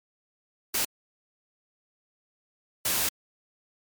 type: noise bursts at uneven times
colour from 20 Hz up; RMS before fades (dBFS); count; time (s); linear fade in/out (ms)
white; -26; 2; 0.74-0.85 / 2.85-3.09; 5
effects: MP3 96 kbps